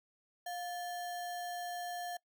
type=tone with sample-and-hold; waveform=sine; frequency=707 Hz; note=F5; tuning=21 cents sharp; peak=-38 dBFS; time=0.46-2.17 s; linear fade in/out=5 ms; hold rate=2450 Hz; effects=noise-tail reverb RT60 0.1 s tail -22 dB re dry